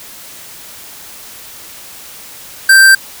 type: tone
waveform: square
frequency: 1568 Hz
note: G6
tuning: in tune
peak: -3 dBFS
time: 2.69-2.95 s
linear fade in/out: 5 ms
effects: white hiss -33 dBFS RMS until 3.2 s